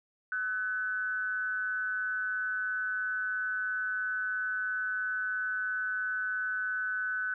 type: tone with amplitude modulation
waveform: sine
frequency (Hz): 1500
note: F#6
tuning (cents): +23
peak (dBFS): -27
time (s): 0.32-7.34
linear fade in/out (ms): 2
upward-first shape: sine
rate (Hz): 203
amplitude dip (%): 60
effects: none